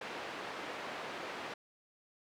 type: band-pass noise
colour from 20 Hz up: pink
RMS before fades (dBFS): -43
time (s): 0.01-1.54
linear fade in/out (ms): 5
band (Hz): 380 to 2800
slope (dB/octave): 12
effects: none